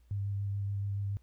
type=tone with vibrato; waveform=sine; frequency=100 Hz; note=G2; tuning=35 cents sharp; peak=-31 dBFS; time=0.11-1.17 s; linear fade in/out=0 ms; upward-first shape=square; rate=7 Hz; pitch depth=11 cents each way; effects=added 60 Hz sine -59 dBFS peak until 1.22 s + pink hiss -75 dBFS RMS until 1.22 s